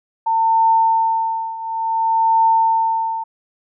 sine tone with tremolo, 900 Hz, A5, 39 cents sharp, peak -10 dBFS, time 0.26-3.24 s, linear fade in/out 10 ms, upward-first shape triangle, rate 0.57 Hz, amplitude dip 85%, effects none

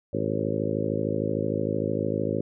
harmonic tone with a mistuned harmonic, 53.2 Hz, G#1, 42 cents sharp, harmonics 2 / 3 / 4 / 5 / 6 / 7 / 8 / 9 / 10, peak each -33 / -33 / -33 / -33 / -33 / -33 / -33 / -33 / -33 dBFS, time 0.13-2.41 s, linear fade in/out 5 ms, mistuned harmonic 10, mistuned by +50 cents, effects none

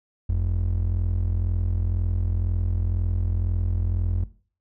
triangle ring-modulated tone, 68 Hz, C#2, 33 cents flat, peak -15 dBFS, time 0.29-4.24 s, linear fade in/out 5 ms, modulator 21 Hz, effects noise-tail reverb RT60 0.4 s tail -17 dB re dry

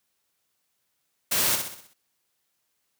white noise with echo, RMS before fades -24 dBFS, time 1.31-1.56 s, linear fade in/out 10 ms, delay 63 ms, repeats 6, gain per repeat -6 dB, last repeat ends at 1.938 s, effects white hiss -75 dBFS RMS until 2.99 s + high-pass 60 Hz 12 dB/octave

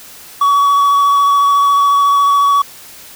triangle tone with vibrato, 1131 Hz, C#6, 34 cents sharp, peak -6 dBFS, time 0.41-2.62 s, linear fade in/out 5 ms, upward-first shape triangle, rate 14 Hz, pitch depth 16 cents each way, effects white hiss -36 dBFS RMS until 3.15 s

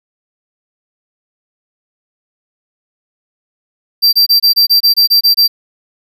square tone bursts, 4701 Hz, D8, 1 cent sharp, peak -6 dBFS, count 11, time 4.02-5.48 s, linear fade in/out 20 ms, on 110 ms, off 25 ms, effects none

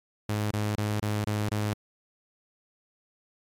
sawtooth tone bursts, 105.3 Hz, G#2, 24 cents sharp, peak -22 dBFS, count 6, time 0.29-1.735 s, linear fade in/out 5 ms, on 220 ms, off 25 ms, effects MP3 96 kbps

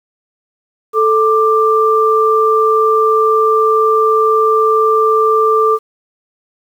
sine tone pair together, 439 / 1183 Hz, A4 / D6, -4 / +12 cents, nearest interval octave + perfect fourth, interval 1716 cents, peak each -11 dBFS, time 0.93-5.79 s, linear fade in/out 50 ms, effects 7-bit

